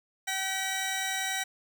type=tone pair together; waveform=15% pulse; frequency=764 / 1925.2 Hz; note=G5 / B6; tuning=-45 / -45 cents; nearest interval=octave + major third; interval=1600 cents; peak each=-26 dBFS; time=0.27-1.44 s; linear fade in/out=10 ms; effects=none